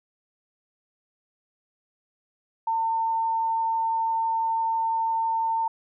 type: tone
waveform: sine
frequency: 903 Hz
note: A5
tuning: 45 cents sharp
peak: -22 dBFS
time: 2.67-5.68 s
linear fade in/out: 5 ms
effects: none